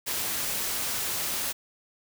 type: noise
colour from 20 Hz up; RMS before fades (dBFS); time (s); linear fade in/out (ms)
white; -30; 0.06-1.53; 20
effects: none